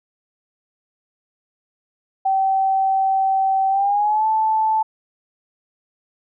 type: tone with pitch glide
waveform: sine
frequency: 771 to 875.5 Hz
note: G5 to A5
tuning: -29 to -9 cents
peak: -15 dBFS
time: 2.25-4.83 s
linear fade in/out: 10 ms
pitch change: +220 cents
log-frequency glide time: 3.69-4.26 s
effects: none